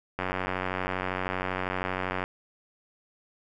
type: click train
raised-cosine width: 0.5 ms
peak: -14 dBFS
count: 191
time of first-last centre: 0.19-2.24 s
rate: 92.7 Hz
effects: none